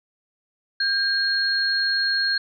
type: tone pair together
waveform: sine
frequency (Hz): 1600 / 4271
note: G6 / C8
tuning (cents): +35 / +35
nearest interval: octave + perfect fourth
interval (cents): 1700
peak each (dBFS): -22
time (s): 0.8-2.38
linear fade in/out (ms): 5
effects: none